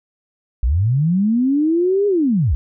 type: linear two-way sweep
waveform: sine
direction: up then down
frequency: 51.91 to 415.3 to 51.91 Hz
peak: -13 dBFS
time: 0.63-2.55 s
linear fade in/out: 0 ms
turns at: 2.07 s
effects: none